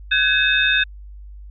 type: tone cluster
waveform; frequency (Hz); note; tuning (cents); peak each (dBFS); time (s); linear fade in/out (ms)
sine; 1526 / 1668 / 2577 / 3646; G6 / G#6 / E7 / A#7; -47 / +7 / -40 / -39; -20; 0.11-0.84; 10
effects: added 50 Hz sine -35 dBFS peak until 1.5 s